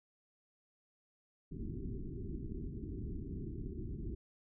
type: low-pass noise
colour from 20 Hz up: pink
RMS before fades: -42 dBFS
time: 1.51-4.15 s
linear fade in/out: 10 ms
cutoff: 400 Hz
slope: 96 dB/octave
effects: none